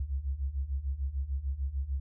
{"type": "beating tone pair", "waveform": "sine", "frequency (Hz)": [64.2, 70.9], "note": ["C2", "C#2"], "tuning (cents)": [-32, 40], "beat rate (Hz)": 6.7, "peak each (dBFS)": [-35, -32], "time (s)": [0, 2], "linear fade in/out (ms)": 5, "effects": []}